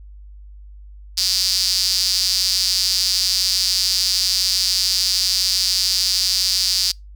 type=tone with high-pass filter; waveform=sawtooth; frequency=187 Hz; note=F#3; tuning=19 cents sharp; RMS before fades=-19 dBFS; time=1.17-6.92 s; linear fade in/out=10 ms; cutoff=4800 Hz; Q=6.1; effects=noise-tail reverb RT60 0.2 s tail -26 dB re dry + added 50 Hz sine -37 dBFS peak until 7.15 s